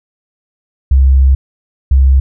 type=tone pair in turn; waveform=sine; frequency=66.7 / 66.7 Hz; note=C2 / C2; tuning=+34 / +34 cents; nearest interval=unison; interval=0 cents; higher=neither; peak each=-4 dBFS; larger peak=neither; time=0.91-1.35 / 1.91-2.2 s; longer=first; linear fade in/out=5 ms; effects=none